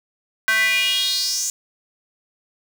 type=tone with high-pass filter sweep; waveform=square; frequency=220 Hz; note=A3; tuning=in tune; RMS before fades=-20 dBFS; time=0.48-1.5 s; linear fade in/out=0 ms; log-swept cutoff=1600 to 6900 Hz; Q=5.5; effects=none